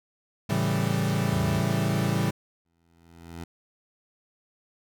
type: chord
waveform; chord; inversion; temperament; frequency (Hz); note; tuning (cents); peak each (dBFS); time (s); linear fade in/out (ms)
40% pulse; A dominant seventh; none; equal; 110 / 138.59 / 164.81 / 196; A2 / C#3 / E3 / G3; 0 / 0 / 0 / 0; -28; 0.49-2.31; 10
type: tone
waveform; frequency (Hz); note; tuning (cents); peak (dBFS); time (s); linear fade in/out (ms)
sine; 83.3; E2; +19; -31; 1.31-1.61; 20
type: tone with exponential growth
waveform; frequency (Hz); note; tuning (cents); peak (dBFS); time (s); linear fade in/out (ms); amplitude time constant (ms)
15% pulse; 84.1; E2; +35; -28; 2.65-3.44; 5; 170
effects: none